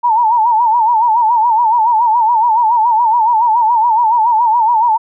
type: tone with vibrato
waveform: sine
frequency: 916 Hz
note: A#5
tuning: 31 cents flat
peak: -8 dBFS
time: 0.03-4.98 s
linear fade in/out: 20 ms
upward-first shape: sine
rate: 7.1 Hz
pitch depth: 110 cents each way
effects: none